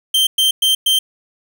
45% pulse tone bursts, 3136 Hz, G7, in tune, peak -11 dBFS, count 4, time 0.14-0.99 s, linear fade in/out 5 ms, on 130 ms, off 110 ms, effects none

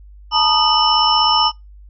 sine tone cluster, 873 / 949 / 1234 / 2980 / 5330 Hz, A5 / A#5 / D#6 / F#7 / E8, -14 / +31 / -15 / +12 / +18 cents, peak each -18 dBFS, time 0.31-1.52 s, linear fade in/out 50 ms, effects noise-tail reverb RT60 0.2 s tail -24 dB re dry + added 50 Hz sine -38 dBFS peak until 1.89 s

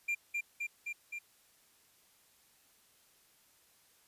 triangle tone with echo, 2385 Hz, D7, 26 cents sharp, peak -29 dBFS, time 0.08-0.15 s, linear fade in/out 10 ms, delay 260 ms, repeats 4, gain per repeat -2 dB, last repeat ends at 1.19 s, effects white hiss -67 dBFS RMS until 4.07 s + resampled to 32000 Hz

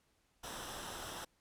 pink noise with comb filter, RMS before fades -45 dBFS, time 0.43-1.25 s, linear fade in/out 10 ms, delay 0.44 ms, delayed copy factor -0.6, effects pink hiss -75 dBFS RMS until 1.4 s + low-pass 12000 Hz 12 dB/octave

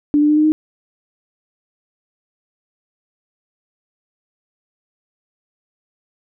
sine tone with pitch steps, 293.7 / 297.6 / 301.6 / 305.6 / 309.7 Hz, D4 / D4 / D4 / D#4 / D#4, 0 / +23 / +46 / -31 / -8 cents, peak -10 dBFS, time 0.14-0.52 s, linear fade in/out 0 ms, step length 76 ms, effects none

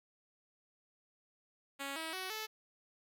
5% pulse tone with pitch steps, 277.2 / 322.1 / 374.3 / 435 Hz, C#4 / E4 / F#4 / A4, 0 / -40 / +20 / -20 cents, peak -28 dBFS, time 1.79-2.47 s, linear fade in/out 20 ms, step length 170 ms, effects none

